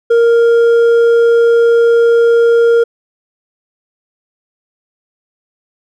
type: tone with hard clipping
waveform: sine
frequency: 466.2 Hz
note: A#4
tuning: in tune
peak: -7 dBFS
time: 0.1-2.84 s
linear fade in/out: 10 ms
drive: 4 dB
effects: none